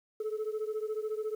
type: beating tone pair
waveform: sine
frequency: 427.2 / 441.2 Hz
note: G#4 / A4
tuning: +49 / +5 cents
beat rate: 14 Hz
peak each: -32 / -34 dBFS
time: 0.2-1.35 s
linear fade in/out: 5 ms
effects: tanh soft clip ceiling -29 dBFS + 10-bit